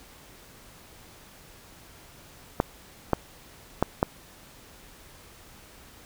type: clicks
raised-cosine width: 1 ms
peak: -6 dBFS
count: 4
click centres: 2.601 / 3.133 / 3.826 / 4.029 s
effects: pink hiss -51 dBFS RMS until 6.05 s